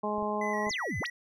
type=harmonic tone; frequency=210 Hz; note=G#3; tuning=19 cents sharp; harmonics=1 / 2 / 3 / 4 / 5; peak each=-35 / -35 / -35 / -35 / -35 dBFS; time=0.03-0.7 s; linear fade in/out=10 ms
type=clicks; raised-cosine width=3 ms; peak=-34 dBFS; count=4; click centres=0.182 / 0.225 / 0.669 / 0.709 s
type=tone with vibrato; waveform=triangle; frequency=1971 Hz; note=B6; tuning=4 cents flat; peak=-33 dBFS; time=0.41-1.1 s; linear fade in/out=5 ms; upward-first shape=square; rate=4 Hz; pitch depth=36 cents each way
type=exponential two-way sweep; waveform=sine; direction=down then up; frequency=7459 to 80.2 to 7459 Hz; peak=-32 dBFS; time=0.69-1.07 s; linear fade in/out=10 ms; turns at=0.99 s
effects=none